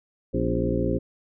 harmonic tone with a mistuned harmonic, 58.27 Hz, A#1, in tune, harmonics 1 / 2 / 3 / 4 / 5 / 6 / 7 / 9, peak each -30 / -30 / -30 / -30 / -30 / -30 / -30 / -30 dBFS, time 0.33-0.99 s, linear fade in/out 20 ms, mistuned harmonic 4, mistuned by +98 cents, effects none

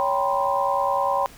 sine tone cluster, 559 / 785 / 966 / 1036 Hz, C#5 / G5 / B5 / C6, +14 / +2 / -39 / -17 cents, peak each -25 dBFS, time 0-1.26 s, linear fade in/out 0 ms, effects pink hiss -47 dBFS RMS until 1.37 s

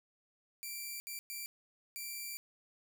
5% pulse tone bursts at uneven times, 2349 Hz, D7, in tune, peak -31 dBFS, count 4, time 0.63-1 / 1.07-1.19 / 1.3-1.46 / 1.96-2.37 s, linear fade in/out 0 ms, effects none

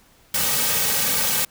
white noise with comb filter, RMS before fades -21 dBFS, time 0.34-1.45 s, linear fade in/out 5 ms, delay 2.9 ms, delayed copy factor -0.95, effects pink hiss -55 dBFS RMS until 1.5 s

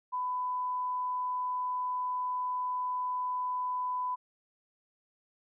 sine tone, 1000 Hz, B5, 21 cents sharp, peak -30 dBFS, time 0.12-4.16 s, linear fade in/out 20 ms, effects none

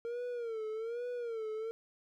triangle tone with vibrato, 461.2 Hz, A#4, 19 cents flat, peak -34 dBFS, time 0.05-1.71 s, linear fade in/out 0 ms, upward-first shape sine, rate 1.2 Hz, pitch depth 110 cents each way, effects none

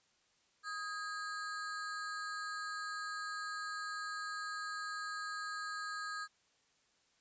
square ring-modulated tone, 1443 Hz, F#6, 44 cents flat, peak -37 dBFS, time 0.63-6.28 s, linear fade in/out 50 ms, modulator 190 Hz, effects white hiss -73 dBFS RMS until 7.2 s + resampled to 16000 Hz

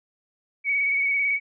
sine tone with vibrato, 2245 Hz, C#7, 21 cents sharp, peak -20 dBFS, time 0.64-1.4 s, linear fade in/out 50 ms, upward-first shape square, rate 18 Hz, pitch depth 26 cents each way, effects none

